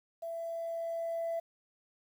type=tone with level ramp; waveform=sine; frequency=667 Hz; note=E5; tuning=20 cents sharp; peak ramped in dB=-36 to -30 dBFS; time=0.22-1.4 s; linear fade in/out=10 ms; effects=tanh soft clip ceiling -29 dBFS + 10-bit